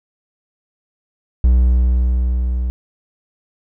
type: tone with level ramp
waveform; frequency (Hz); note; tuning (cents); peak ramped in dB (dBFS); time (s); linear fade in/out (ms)
triangle; 61.74; B1; 0; -6 to -15; 1.44-2.7; 0
effects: none

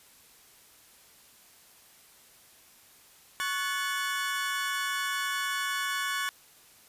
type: chord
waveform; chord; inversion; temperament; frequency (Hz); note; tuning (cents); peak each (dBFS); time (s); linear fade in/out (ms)
30% pulse; F# minor; second; equal with one note detuned; 1108.7 / 1480 / 1728.8; C#6 / F#6 / A6; 0 / 0 / -31; -31; 3.4-6.29; 0
effects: white hiss -57 dBFS RMS until 6.88 s + resampled to 32000 Hz

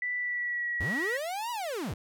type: tone with pitch glide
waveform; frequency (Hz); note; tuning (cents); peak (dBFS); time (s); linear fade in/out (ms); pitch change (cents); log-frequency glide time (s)
sine; 1975.5 to 1920.4; B6 to B6; 0 to -49; -29; 0.02-1.17; 2; -49; 0.16-0.68
type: linear two-way sweep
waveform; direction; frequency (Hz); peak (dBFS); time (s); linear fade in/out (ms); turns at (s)
45% pulse; up then down; 56.5 to 987.8 to 56.5; -32; 0.8-1.94; 5; 1.51
effects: none

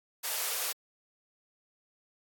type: high-pass noise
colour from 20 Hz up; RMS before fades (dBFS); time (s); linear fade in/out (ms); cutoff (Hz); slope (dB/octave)
white; -33; 0.23-0.73; 20; 430; 48
effects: AAC 64 kbps

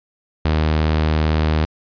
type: tone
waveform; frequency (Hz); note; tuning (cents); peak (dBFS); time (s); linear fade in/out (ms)
sawtooth; 77.78; D#2; 0; -11; 0.45-1.65; 0
effects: resampled to 11025 Hz

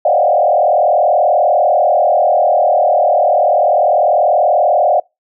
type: tone with frequency modulation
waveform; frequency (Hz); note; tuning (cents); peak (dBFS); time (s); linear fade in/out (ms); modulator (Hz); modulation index
sine; 663; E5; +10; -8; 0.05-5; 5; 40.3; 2.4
effects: noise-tail reverb RT60 0.2 s tail -25 dB re dry

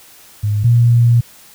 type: tone pair in turn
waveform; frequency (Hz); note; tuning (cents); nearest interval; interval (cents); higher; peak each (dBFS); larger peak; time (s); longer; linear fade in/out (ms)
sine; 104.5 / 118.55; G#2 / A#2; +11 / +30; major second; 219; second; -13 / -7; second; 0.43-0.64 / 0.64-1.21; second; 10
effects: white hiss -43 dBFS RMS until 1.54 s

